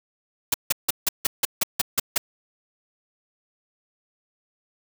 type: noise bursts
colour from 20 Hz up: white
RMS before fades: -20 dBFS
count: 10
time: 0.52-2.18 s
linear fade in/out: 5 ms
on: 22 ms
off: 160 ms
effects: none